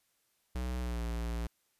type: tone with pitch glide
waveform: square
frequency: 62 to 57.85 Hz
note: B1 to A#1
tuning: +7 to -13 cents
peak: -34 dBFS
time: 0.55-1.47 s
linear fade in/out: 5 ms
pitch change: -120 cents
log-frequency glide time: 0.8-1.01 s
effects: white hiss -75 dBFS RMS until 1.79 s + resampled to 32000 Hz